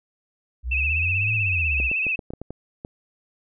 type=exponential two-way sweep; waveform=sine; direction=up then down; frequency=59 to 112 to 59 Hz; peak=-24 dBFS; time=0.63-1.91 s; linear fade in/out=50 ms; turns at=1.34 s
type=tone with vibrato; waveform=sine; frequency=2594 Hz; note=E7; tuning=28 cents flat; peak=-21 dBFS; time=0.71-2.16 s; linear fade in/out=10 ms; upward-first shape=sine; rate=16 Hz; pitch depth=63 cents each way
type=clicks; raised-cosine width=2 ms; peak=-20 dBFS; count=9; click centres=1.801 / 1.915 / 2.067 / 2.192 / 2.305 / 2.336 / 2.416 / 2.506 / 2.849 s
effects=none